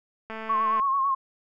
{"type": "click train", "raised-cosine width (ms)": 0.5, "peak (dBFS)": -22, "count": 111, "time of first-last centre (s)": [0.3, 0.798], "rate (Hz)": 221}
{"type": "tone with vibrato", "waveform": "sine", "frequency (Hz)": 1091, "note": "C#6", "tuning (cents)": -28, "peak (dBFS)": -21, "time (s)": [0.49, 1.15], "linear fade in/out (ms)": 10, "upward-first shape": "sine", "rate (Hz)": 9, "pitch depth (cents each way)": 52}
{"effects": []}